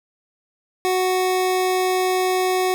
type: tone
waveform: 25% pulse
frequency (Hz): 370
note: F#4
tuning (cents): 0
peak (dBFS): -14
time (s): 0.85-2.74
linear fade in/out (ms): 0
effects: none